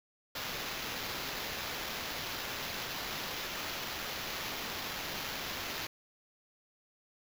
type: noise with sample-and-hold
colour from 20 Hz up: violet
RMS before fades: -39 dBFS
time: 0.35-5.87 s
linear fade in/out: 5 ms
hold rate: 8820 Hz
effects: none